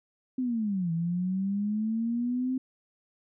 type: linear two-way sweep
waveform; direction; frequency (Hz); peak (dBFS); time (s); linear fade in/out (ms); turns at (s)
sine; down then up; 261.6 to 163.3 to 261.6; -26; 0.38-2.58; 5; 0.92
effects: none